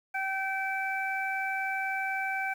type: harmonic tone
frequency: 772 Hz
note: G5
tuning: 27 cents flat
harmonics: 1 / 2 / 3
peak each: -33 / -33 / -34 dBFS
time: 0.14-2.54 s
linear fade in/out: 10 ms
effects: 9-bit